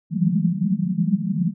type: band-pass noise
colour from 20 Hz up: pink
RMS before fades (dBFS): -21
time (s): 0.1-1.54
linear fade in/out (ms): 50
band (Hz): 160 to 210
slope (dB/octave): 96
effects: none